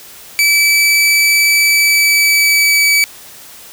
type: tone with pitch glide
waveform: sawtooth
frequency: 2306 to 2290 Hz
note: D7 to D7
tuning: -32 to -44 cents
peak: -5 dBFS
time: 0.39-3.04 s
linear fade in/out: 0 ms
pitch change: -12 cents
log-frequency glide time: 1.69-2.92 s
effects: white hiss -36 dBFS RMS until 3.72 s